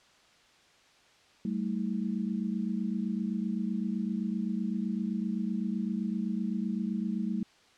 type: tone cluster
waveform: sine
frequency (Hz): 193.6 / 221.4 / 320.3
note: G3 / A3 / E4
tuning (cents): -21 / +11 / -50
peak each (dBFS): -32 / -32 / -40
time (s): 1.45-7.43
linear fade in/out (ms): 2
effects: white hiss -61 dBFS RMS until 7.77 s + low-pass 5000 Hz 12 dB/octave